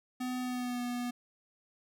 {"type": "tone with pitch glide", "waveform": "square", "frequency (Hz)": [251.8, 244.1], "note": ["B3", "B3"], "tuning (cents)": [34, -20], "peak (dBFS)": -34, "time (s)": [0.2, 1.11], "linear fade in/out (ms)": 10, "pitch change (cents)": -54, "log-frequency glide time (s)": [0.41, 0.82], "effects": []}